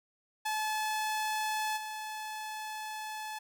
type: tone with level steps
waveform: sawtooth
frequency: 862 Hz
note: A5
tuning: 36 cents flat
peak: -27 / -34 dBFS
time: 0.45-3.39 s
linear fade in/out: 10 ms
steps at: 1.76 s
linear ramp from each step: 20 ms
effects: none